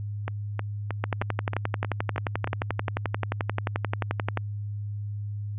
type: two click trains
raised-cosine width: 0.5 ms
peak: -15 / -11 dBFS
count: 8 / 39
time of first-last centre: 0.28-2.474 / 1.04-4.373 s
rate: 3.19 / 11.4 Hz
effects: added 103 Hz sine -30 dBFS peak until 5.58 s + resampled to 8000 Hz